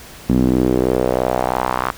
sawtooth tone with band-pass filter sweep, 63 Hz, B1, 35 cents sharp, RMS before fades -17 dBFS, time 0.29-1.91 s, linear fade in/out 5 ms, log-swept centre 230 to 1200 Hz, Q 2.5, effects pink hiss -38 dBFS RMS until 1.97 s

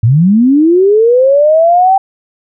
sine linear sweep, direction up, 103.83 to 784 Hz, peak -4 dBFS, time 0.03-1.98 s, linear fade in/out 5 ms, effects none

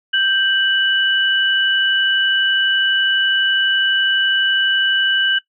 sine tone pair together, 1568 / 2960 Hz, G6 / F#7, 0 / 0 cents, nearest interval major seventh, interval 1100 cents, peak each -16 dBFS, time 0.13-5.39 s, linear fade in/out 10 ms, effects noise-tail reverb RT60 0.1 s tail -18 dB re dry

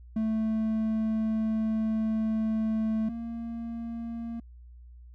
triangle tone pair in turn, 220 / 231.5 Hz, A3 / A#3, 0 / -12 cents, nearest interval minor second, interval 88 cents, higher second, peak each -23 / -31 dBFS, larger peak first, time 0.16-3.09 / 3.09-4.4 s, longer first, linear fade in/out 5 ms, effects added 60 Hz sine -46 dBFS peak until 5.14 s

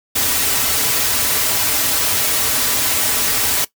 white noise with comb filter, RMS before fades -17 dBFS, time 0.15-3.65 s, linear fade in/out 10 ms, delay 5.6 ms, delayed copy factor -0.65, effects noise-tail reverb RT60 0.1 s tail -18 dB re dry

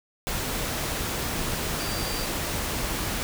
sine tone in noise, 4699 Hz, D8, in tune, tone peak -36 dBFS, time 1.8-2.25 s, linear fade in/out 0 ms, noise pink, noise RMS -29 dBFS, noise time 0.27-3.23 s, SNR -10 dB, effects none

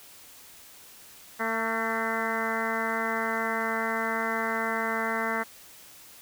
harmonic tone with a mistuned harmonic, 225.2 Hz, A3, 40 cents sharp, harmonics 1 / 2 / 3 / 4 / 5 / 6 / 7 / 8 / 9, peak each -35 / -35 / -35 / -35 / -35 / -35 / -35 / -35 / -35 dBFS, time 1.39-5.44 s, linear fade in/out 20 ms, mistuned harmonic 7, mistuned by -20 cents, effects white hiss -50 dBFS RMS until 6.21 s

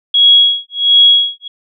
sine tone with tremolo, 3322 Hz, G#7, in tune, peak -3 dBFS, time 0.14-1.48 s, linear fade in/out 5 ms, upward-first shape sine, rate 1.4 Hz, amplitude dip 100%, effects none

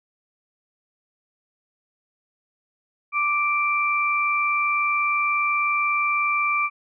sine tone pair together, 1174.7 / 2349 Hz, D6 / D7, 0 / 0 cents, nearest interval octave, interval 1200 cents, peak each -22 dBFS, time 3.12-6.7 s, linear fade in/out 50 ms, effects none

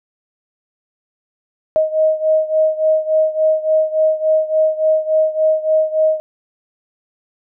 sine beating tone pair, 626 / 629.5 Hz, D#5 / D#5, +10 / +20 cents, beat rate 3.5 Hz, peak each -14 / -17 dBFS, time 1.76-6.2 s, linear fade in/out 0 ms, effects none

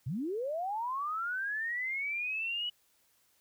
sine linear sweep, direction up, 107.1 to 2960 Hz, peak -32 dBFS, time 0.06-2.7 s, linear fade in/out 10 ms, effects white hiss -70 dBFS RMS until 3.4 s

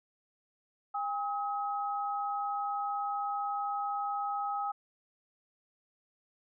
sine tone pair together, 808.8 / 1273 Hz, G#5 / D#6, -46 / +39 cents, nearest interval minor sixth, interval 785 cents, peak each -33 / -35 dBFS, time 0.94-4.72 s, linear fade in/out 10 ms, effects none

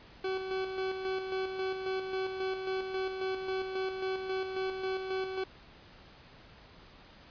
40% pulse tone with tremolo, 379 Hz, F#4, 42 cents sharp, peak -30 dBFS, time 0.24-5.44 s, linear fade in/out 5 ms, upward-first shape square, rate 3.7 Hz, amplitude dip 45%, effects pink hiss -55 dBFS RMS until 7.3 s + resampled to 11025 Hz

